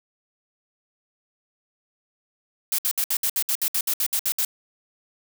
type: noise bursts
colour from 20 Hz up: blue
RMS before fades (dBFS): -23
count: 14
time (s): 2.72-4.449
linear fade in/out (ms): 2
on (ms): 65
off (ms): 63
effects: none